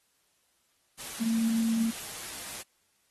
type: tone in noise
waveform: sine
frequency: 226.8 Hz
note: A#3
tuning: 47 cents flat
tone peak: -24 dBFS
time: 1.2-1.91 s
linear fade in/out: 20 ms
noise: white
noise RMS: -40 dBFS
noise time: 0.98-2.63 s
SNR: +13 dB
effects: white hiss -71 dBFS RMS until 3.1 s + AAC 32 kbps